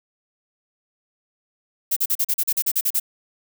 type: noise bursts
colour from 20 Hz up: violet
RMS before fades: -20 dBFS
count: 12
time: 1.91-2.999 s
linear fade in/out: 10 ms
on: 55 ms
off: 39 ms
effects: none